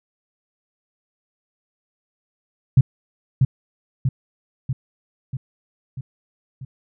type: tone with echo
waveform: sine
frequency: 130.81 Hz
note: C3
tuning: in tune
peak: -7 dBFS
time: 2.77-2.81 s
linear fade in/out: 5 ms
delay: 640 ms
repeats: 6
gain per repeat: -4 dB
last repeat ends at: 6.65 s
effects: none